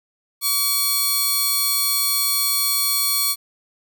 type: tone pair together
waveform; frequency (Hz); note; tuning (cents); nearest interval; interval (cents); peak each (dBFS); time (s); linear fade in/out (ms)
5% pulse; 1140 / 4304; C#6 / C8; +48 / +48; octave + major seventh; 2300; -12; 0.41-3.36; 50
effects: none